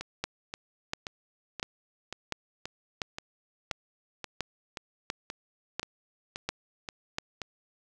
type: two click trains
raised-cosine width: 0.2 ms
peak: -13 / -19 dBFS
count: 11 / 15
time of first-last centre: 0.24-7.184 / 0.01-7.417 s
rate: 1.44 / 1.89 Hz
effects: none